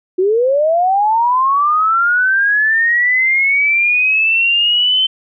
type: linear sweep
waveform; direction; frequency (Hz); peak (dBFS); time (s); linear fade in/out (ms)
sine; up; 356.1 to 3088; -10; 0.18-5.07; 10
effects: none